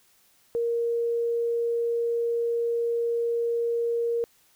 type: tone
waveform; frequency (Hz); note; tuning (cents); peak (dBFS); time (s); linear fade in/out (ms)
sine; 468; A#4; +7; -23; 0.55-4.24; 0
effects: white hiss -62 dBFS RMS until 4.55 s